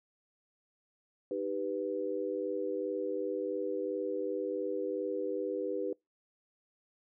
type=chord; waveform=sine; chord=Eb augmented; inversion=none; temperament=equal with one note detuned; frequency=309.2 / 392 / 493.9 Hz; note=Eb4 / G4 / B4; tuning=-11 / 0 / 0 cents; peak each=-39 / -36 / -35 dBFS; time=1.31-5.93 s; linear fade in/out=2 ms; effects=noise-tail reverb RT60 0.2 s tail -26 dB re dry

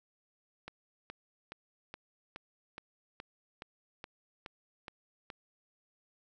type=click train; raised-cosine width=0.3 ms; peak=-27 dBFS; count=12; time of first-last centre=0.68-5.302 s; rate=2.38 Hz; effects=none

